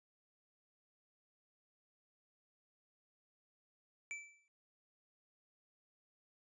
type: tone with exponential decay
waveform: square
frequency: 2323 Hz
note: D7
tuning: 20 cents flat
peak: -40 dBFS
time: 4.11-4.48 s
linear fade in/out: 0 ms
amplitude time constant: 80 ms
effects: resampled to 22050 Hz